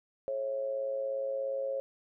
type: tone with amplitude modulation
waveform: sine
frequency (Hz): 543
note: C#5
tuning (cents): -36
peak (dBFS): -28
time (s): 0.28-1.8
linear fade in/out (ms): 0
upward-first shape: sine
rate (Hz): 117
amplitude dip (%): 60
effects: none